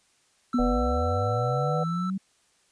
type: tone with pitch glide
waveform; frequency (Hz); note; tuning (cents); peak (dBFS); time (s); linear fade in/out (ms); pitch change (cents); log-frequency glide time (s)
triangle; 1332 to 1322.8; E6 to E6; +18 to +6; -30; 0.53-2.1; 2; -12; 1.1-1.93
type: tone with exponential decay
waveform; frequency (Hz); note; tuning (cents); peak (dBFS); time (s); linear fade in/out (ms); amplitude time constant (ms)
sine; 245.7; B3; -9; -20; 0.54-1.97; 5; 310
type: chord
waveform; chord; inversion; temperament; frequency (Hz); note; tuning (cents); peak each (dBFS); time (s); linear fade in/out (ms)
sine; B minor; none; just; 493.9 / 592.7 / 740.8; B4 / D5 / F#5; 0 / +16 / +2; -29 / -32 / -31; 0.58-1.84; 10
type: linear sweep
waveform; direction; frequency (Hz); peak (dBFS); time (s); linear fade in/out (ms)
sine; up; 37 to 196; -26; 0.59-2.18; 10
effects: white hiss -65 dBFS RMS until 2.71 s + resampled to 22050 Hz